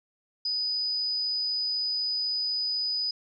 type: tone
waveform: sine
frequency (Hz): 4978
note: D#8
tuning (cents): 0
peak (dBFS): -26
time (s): 0.45-3.11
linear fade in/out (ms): 5
effects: none